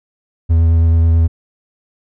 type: tone with vibrato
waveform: triangle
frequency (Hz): 82.41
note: E2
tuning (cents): 0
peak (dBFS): -6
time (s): 0.49-1.28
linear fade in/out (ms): 20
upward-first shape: triangle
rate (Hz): 9.2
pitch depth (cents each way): 17
effects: none